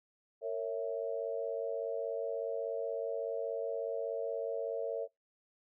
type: chord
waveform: sine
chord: A# diminished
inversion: none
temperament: equal with one note detuned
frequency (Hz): 457.9 / 554.4 / 659.3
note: A#4 / C#5 / E5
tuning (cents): -31 / 0 / 0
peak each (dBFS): -37 / -38 / -39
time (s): 0.41-5.08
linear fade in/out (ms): 50
effects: noise-tail reverb RT60 0.2 s tail -26 dB re dry